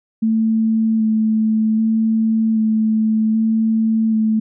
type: tone with vibrato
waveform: sine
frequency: 220.5 Hz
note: A3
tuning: 4 cents sharp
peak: -13 dBFS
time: 0.22-4.4 s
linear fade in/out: 10 ms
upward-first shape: square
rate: 0.64 Hz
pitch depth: 13 cents each way
effects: none